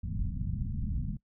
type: low-pass noise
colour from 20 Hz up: pink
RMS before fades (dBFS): -33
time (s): 0.03-1.17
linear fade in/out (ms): 10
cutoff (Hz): 220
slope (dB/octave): 48
effects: noise-tail reverb RT60 0.1 s tail -22 dB re dry